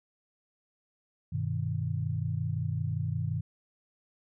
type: chord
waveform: sine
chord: G augmented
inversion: none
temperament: equal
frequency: 98 / 123.47 / 155.56 Hz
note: G2 / B2 / D#3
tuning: 0 / 0 / 0 cents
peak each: -33 dBFS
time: 1.32-3.41 s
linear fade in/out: 10 ms
effects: none